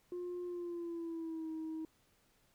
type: tone with pitch glide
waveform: sine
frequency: 355.2 to 318.3 Hz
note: F4 to D#4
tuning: +29 to +39 cents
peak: -37 dBFS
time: 0.12-1.85 s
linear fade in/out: 2 ms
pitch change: -190 cents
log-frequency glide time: 0.45-1.5 s
effects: tanh soft clip ceiling -37 dBFS + pink hiss -72 dBFS RMS until 2.54 s